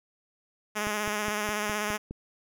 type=tone with vibrato; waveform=5% pulse; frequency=210 Hz; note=G#3; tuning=19 cents sharp; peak=-17 dBFS; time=0.75-1.98 s; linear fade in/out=20 ms; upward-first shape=square; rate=16 Hz; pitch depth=23 cents each way
type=click train; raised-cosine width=3 ms; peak=-24 dBFS; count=7; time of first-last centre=0.87-2.11 s; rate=4.84 Hz
effects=none